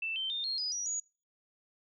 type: tone with pitch steps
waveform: sine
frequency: 2659 / 3108 / 3632 / 4245 / 4962 / 5799 / 6778 Hz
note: E7 / G7 / A#7 / C8 / D#8 / F#8 / G#8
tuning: +14 / -16 / -46 / +24 / -6 / -36 / +34 cents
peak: -32 dBFS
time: 0.02-1 s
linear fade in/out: 5 ms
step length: 140 ms
effects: noise-tail reverb RT60 0.3 s tail -20 dB re dry